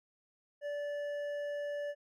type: tone with hard clipping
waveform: sine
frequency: 581 Hz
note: D5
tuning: 19 cents flat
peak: -37 dBFS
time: 0.61-1.95 s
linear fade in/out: 50 ms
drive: 7 dB
effects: none